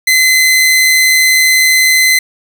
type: tone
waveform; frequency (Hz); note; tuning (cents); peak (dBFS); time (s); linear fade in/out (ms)
sawtooth; 2044; C7; -41; -3; 0.07-2.19; 5
effects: none